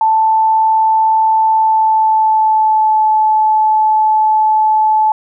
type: tone with pitch glide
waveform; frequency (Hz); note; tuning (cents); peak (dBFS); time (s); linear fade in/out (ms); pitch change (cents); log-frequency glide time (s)
sine; 881 to 865.9; A5 to A5; +2 to -28; -8; 0.01-5.12; 2; -30; 1.49-3.04
effects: none

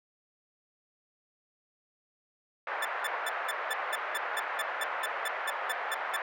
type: band-pass noise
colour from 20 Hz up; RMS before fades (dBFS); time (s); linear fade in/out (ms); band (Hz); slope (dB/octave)
white; -35; 2.67-6.22; 2; 560 to 1800; 24
type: tone bursts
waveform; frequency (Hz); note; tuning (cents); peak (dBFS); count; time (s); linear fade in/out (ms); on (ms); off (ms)
30% pulse; 1754; A6; -6; -28; 16; 2.82-6.166; 5; 31; 190
effects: none

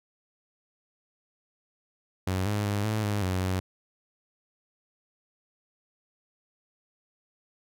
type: tone with pitch steps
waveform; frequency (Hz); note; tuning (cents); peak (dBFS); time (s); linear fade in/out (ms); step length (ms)
sawtooth; 93.6 / 103.9 / 102 / 108.3 / 103.2 / 92.7 / 93.4; F#2 / G#2 / G#2 / A2 / G#2 / F#2 / F#2; +20 / +1 / -31 / -27 / -10 / +4 / +17; -22; 2.27-3.6; 5; 190
effects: none

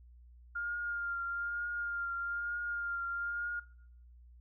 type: tone with vibrato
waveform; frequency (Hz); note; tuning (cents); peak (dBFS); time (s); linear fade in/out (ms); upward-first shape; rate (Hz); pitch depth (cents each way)
sine; 1406; F6; +11; -34; 0.55-3.6; 10; triangle; 1.1; 27
effects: noise-tail reverb RT60 0.7 s tail -22 dB re dry + added 60 Hz sine -54 dBFS peak until 4.4 s

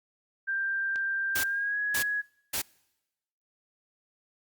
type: tone with pitch glide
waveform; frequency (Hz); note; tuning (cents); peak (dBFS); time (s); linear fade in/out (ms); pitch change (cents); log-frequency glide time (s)
sine; 1582 to 1672.2; G6 to G#6; +15 to +11; -27; 0.47-2.22; 20; +96; 1.43-1.79
type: click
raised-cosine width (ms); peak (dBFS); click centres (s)
0.2; -25; 0.959
type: noise bursts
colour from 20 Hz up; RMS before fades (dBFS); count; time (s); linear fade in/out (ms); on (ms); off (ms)
white; -30; 3; 1.35-2.62; 10; 90; 500
effects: noise-tail reverb RT60 1.0 s tail -26 dB re dry + Opus 48 kbps

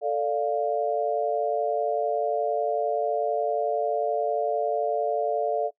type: chord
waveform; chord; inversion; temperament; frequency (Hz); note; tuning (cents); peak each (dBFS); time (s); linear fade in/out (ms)
sine; D minor; second; equal with one note detuned; 442.5 / 587.3 / 698.5; A4 / D5 / F5; +10 / 0 / 0; -27; 0.01-5.71; 50
effects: noise-tail reverb RT60 0.1 s tail -21 dB re dry

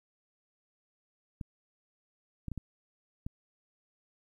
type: clicks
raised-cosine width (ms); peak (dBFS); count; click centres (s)
5; -25; 5; 1.412 / 2.483 / 2.517 / 2.577 / 3.265
effects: 11-bit

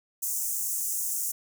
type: high-pass noise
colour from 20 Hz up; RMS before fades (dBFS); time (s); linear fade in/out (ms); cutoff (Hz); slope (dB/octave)
pink; -30; 0.22-1.32; 10; 6400; 48
effects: none

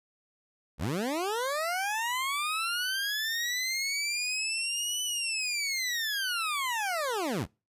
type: linear two-way sweep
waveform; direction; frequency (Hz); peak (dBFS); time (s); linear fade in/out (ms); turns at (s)
20% pulse; up then down; 54.7 to 3004 to 54.7; -24; 0.78-7.47; 50; 5.03
effects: noise-tail reverb RT60 0.3 s tail -26 dB re dry + resampled to 32000 Hz

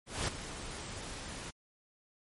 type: noise with ADSR envelope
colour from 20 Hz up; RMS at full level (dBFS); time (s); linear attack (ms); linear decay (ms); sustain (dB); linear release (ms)
pink; -32; 0.06-1.51; 220; 8; -11; 13
effects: MP3 48 kbps

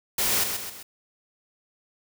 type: noise with echo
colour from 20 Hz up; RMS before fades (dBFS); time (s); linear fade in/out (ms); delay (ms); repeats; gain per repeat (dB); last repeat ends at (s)
white; -24; 0.18-0.44; 5; 130; 3; -6; 0.83
effects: none

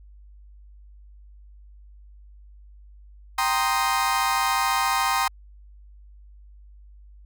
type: chord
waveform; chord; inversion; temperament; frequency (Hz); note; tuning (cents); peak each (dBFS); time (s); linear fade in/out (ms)
35% pulse; C minor seventh; second; equal; 784 / 932.3 / 1046.5 / 1244.5; G5 / Bb5 / C6 / Eb6; 0 / 0 / 0 / 0; -25 / -25 / -24 / -25; 3.38-5.28; 5
effects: added 50 Hz sine -45 dBFS peak until 7.25 s

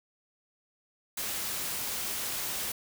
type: noise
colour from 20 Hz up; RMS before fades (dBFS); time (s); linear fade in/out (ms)
white; -34; 1.17-2.72; 5
effects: none

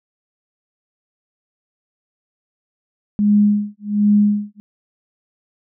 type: tone with tremolo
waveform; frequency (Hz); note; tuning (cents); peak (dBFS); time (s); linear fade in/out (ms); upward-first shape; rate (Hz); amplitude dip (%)
sine; 207; G#3; -5; -9; 3.19-4.6; 0; sine; 1.3; 100
effects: none

